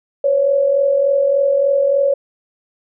sine tone pair together, 516.6 / 560 Hz, C5 / C#5, -22 / +18 cents, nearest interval minor second, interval 140 cents, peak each -20 / -12 dBFS, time 0.24-2.14 s, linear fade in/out 5 ms, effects none

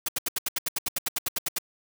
white noise bursts, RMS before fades -27 dBFS, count 16, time 0.06-1.585 s, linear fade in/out 5 ms, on 25 ms, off 75 ms, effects none

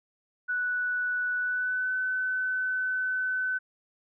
sine tone with pitch glide, 1480 to 1512 Hz, F#6 to F#6, 0 to +37 cents, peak -26 dBFS, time 0.48-3.59 s, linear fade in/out 20 ms, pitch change +37 cents, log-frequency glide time 1.37-1.93 s, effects none

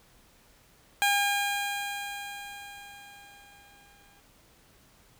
15% pulse tone with exponential decay, 808 Hz, G#5, 48 cents flat, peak -15 dBFS, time 1.02-4.2 s, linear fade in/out 0 ms, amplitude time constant 690 ms, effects pink hiss -60 dBFS RMS until 5.19 s

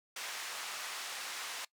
pink band-pass noise, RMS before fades -42 dBFS, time 0.16-1.65 s, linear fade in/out 5 ms, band 1100 to 8800 Hz, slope 12 dB/octave, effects noise-tail reverb RT60 0.1 s tail -21 dB re dry

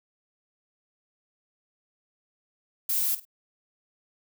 violet noise with echo, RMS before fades -26 dBFS, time 2.89-3.15 s, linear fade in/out 5 ms, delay 51 ms, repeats 2, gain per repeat -14 dB, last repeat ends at 3.252 s, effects none

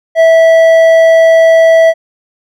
sine tone with hard clipping, 654 Hz, E5, 14 cents flat, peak -4 dBFS, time 0.15-1.94 s, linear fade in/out 50 ms, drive 6 dB, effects none

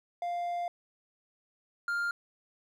triangle tone pair in turn, 698.5 / 1400.9 Hz, F5 / F6, 0 / +5 cents, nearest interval octave, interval 1205 cents, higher second, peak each -29 / -27 dBFS, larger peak second, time 0.22-0.68 / 1.88-2.11 s, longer first, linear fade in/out 2 ms, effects none

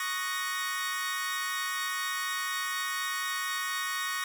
sawtooth chord, D# minor seventh, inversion third, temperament equal, 1108.7 / 1244.5 / 1480 / 1864.7 Hz, C#6 / D#6 / F#6 / A#6, 0 / 0 / 0 / 0 cents, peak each -32 / -36 / -36 / -30 dBFS, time 0-4.24 s, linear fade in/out 2 ms, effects none

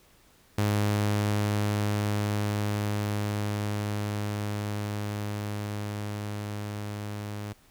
sawtooth tone with level ramp, 103.83 Hz, G#2, in tune, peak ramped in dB -19 to -30 dBFS, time 0.58-7.53 s, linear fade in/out 5 ms, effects pink hiss -60 dBFS RMS until 7.7 s

